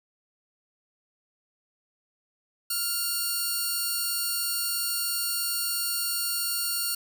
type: tone pair together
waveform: 5% pulse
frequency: 1396.9 / 4443 Hz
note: F6 / C#8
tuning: 0 / +3 cents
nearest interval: octave + minor sixth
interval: 2003 cents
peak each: -20 / -21 dBFS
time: 2.7-6.95 s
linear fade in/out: 5 ms
effects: none